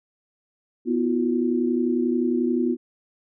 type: chord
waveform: sine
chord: B suspended fourth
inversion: none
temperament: equal with one note detuned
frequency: 246.9 / 329.6 / 360.9 Hz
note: B3 / E4 / F#4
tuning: 0 / 0 / -43 cents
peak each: -22 / -26 / -25 dBFS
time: 0.85-2.77 s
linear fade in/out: 50 ms
effects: none